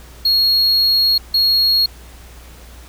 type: tone bursts at uneven times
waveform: triangle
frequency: 4302 Hz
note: C8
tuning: 47 cents sharp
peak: -10 dBFS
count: 2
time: 0.25-1.18 / 1.34-1.86 s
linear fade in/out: 5 ms
effects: added 60 Hz sine -38 dBFS peak until 2.88 s + pink hiss -43 dBFS RMS until 2.88 s